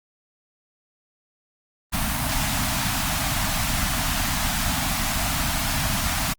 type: band-stop noise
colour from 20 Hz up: pink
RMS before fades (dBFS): -24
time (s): 1.92-6.34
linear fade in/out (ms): 20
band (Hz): 290 to 620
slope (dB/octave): 96
effects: Opus 32 kbps